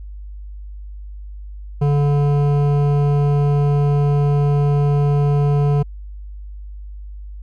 triangle tone with hard clipping, 144.1 Hz, D3, 33 cents flat, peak -15 dBFS, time 1.81-5.83 s, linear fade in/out 10 ms, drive 16 dB, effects added 50 Hz sine -30 dBFS peak until 7.42 s

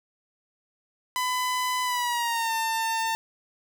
sawtooth tone with pitch glide, 1004 to 899.6 Hz, B5 to A5, +28 to +38 cents, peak -21 dBFS, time 1.16-3.15 s, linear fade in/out 0 ms, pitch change -190 cents, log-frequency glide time 1.83-2.54 s, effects none

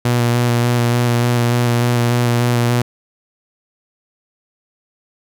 sawtooth tone with vibrato, 120.2 Hz, B2, 46 cents flat, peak -9 dBFS, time 0.05-2.82 s, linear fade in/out 5 ms, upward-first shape square, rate 3.4 Hz, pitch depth 14 cents each way, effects none

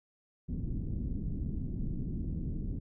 pink low-pass noise, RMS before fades -35 dBFS, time 0.48-2.8 s, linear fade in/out 20 ms, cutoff 270 Hz, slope 24 dB/octave, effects none

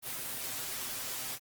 white noise with comb filter, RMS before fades -38 dBFS, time 0.02-1.39 s, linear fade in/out 50 ms, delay 7.8 ms, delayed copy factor +0.65, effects Opus 24 kbps

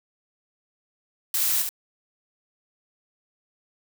blue noise with echo, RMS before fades -24 dBFS, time 1.34-1.62 s, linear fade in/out 2 ms, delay 71 ms, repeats 1, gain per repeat -5 dB, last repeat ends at 1.691 s, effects none

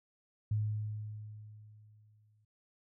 sine tone with exponential decay, 106.5 Hz, G#2, 44 cents sharp, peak -28 dBFS, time 0.51-2.45 s, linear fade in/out 5 ms, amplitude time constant 420 ms, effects none

